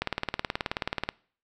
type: click train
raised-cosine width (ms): 0.3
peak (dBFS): -11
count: 21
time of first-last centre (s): 0.02-1.09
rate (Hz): 18.7
effects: noise-tail reverb RT60 0.5 s tail -24 dB re dry